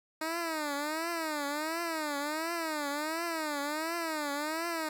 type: tone with vibrato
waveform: 10% pulse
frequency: 311.1 Hz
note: D#4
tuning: in tune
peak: -24 dBFS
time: 0.21-4.89 s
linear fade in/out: 5 ms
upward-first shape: triangle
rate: 1.4 Hz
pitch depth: 180 cents each way
effects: none